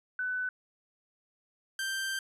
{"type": "tone pair in turn", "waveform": ["sine", "sawtooth"], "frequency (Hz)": [1500, 1569.6], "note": ["F#6", "G6"], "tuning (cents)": [23, 2], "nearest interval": "minor second", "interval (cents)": 79, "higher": "second", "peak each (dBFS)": [-30, -28], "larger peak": "second", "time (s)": [[0.19, 0.49], [1.79, 2.19]], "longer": "second", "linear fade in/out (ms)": 2, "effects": ["resampled to 32000 Hz"]}